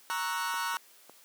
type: chord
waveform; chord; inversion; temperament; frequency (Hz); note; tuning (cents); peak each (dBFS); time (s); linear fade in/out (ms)
40% pulse; F# dominant seventh; first; equal; 932.3 / 1108.7 / 1318.5 / 1480; A#5 / C#6 / E6 / F#6; 0 / 0 / 0 / 0; -34 / -36 / -38 / -35; 0.1-0.77; 0
type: clicks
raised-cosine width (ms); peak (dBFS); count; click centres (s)
1; -34; 3; 0.541 / 0.743 / 1.096
effects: white hiss -58 dBFS RMS until 1.24 s + high-pass 300 Hz 12 dB/octave